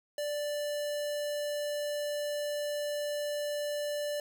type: tone with notch filter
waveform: square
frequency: 587.3 Hz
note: D5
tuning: in tune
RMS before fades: -34 dBFS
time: 0.18-4.2 s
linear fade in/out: 2 ms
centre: 1400 Hz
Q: 1.7
effects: 11-bit